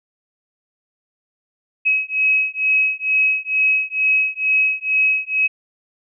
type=beating tone pair; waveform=sine; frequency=2553 / 2555.2 Hz; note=D#7 / D#7; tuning=+44 / +45 cents; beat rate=2.2 Hz; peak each=-18 dBFS; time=1.85-5.48 s; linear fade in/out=20 ms; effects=none